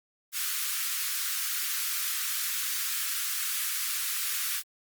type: high-pass noise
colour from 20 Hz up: white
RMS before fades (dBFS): -31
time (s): 0.32-4.63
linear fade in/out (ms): 50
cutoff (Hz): 1200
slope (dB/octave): 48
effects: Opus 32 kbps